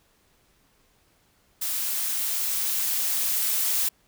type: noise with level ramp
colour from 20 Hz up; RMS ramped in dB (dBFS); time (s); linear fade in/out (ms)
blue; -28 to -24; 1.61-3.89; 10
effects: pink hiss -64 dBFS RMS until 4.07 s